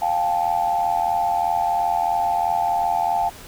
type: tone cluster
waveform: sine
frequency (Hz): 703 / 788 / 871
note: F5 / G5 / A5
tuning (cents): +11 / +9 / -18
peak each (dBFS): -22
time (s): 0.01-3.3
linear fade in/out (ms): 20
effects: tanh soft clip ceiling -9 dBFS + pink hiss -41 dBFS RMS until 3.47 s